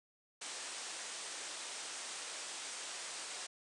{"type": "low-pass noise", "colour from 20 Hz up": "white", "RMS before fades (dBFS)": -45, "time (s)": [0.41, 3.47], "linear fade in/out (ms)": 10, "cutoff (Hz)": 9300, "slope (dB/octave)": 96, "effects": ["high-pass 400 Hz 12 dB/octave"]}